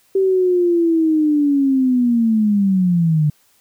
sine linear sweep, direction down, 388.6 to 146.83 Hz, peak -12 dBFS, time 0.15-3.3 s, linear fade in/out 5 ms, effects white hiss -57 dBFS RMS until 3.6 s

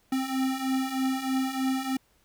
square beating tone pair, 261.1 / 264.3 Hz, C4 / C4, -3 / +18 cents, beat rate 3.2 Hz, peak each -32 / -28 dBFS, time 0.12-1.97 s, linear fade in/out 5 ms, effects pink hiss -66 dBFS RMS until 2.24 s

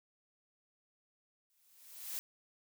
blue noise with exponential growth, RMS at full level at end -38 dBFS, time 1.5-2.19 s, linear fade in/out 0 ms, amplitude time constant 150 ms, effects none

